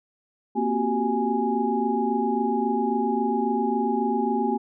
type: tone cluster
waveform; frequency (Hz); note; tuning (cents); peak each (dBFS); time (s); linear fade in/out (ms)
sine; 233.2 / 260.6 / 364.9 / 388.5 / 831; A#3 / C4 / F#4 / G4 / G#5; +1 / -7 / -24 / -16 / +1; -26 / -29 / -31 / -28 / -26; 0.55-4.58; 20
effects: none